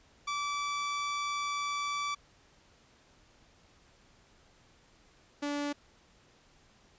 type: tone pair in turn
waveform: sawtooth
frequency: 1157 / 289.2 Hz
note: D6 / D4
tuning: -26 / -27 cents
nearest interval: 2 octaves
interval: 2401 cents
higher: first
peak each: -28 dBFS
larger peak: neither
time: 0.27-2.15 / 5.42-5.73 s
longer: first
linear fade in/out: 10 ms
effects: pink hiss -63 dBFS RMS until 6.98 s + resampled to 16000 Hz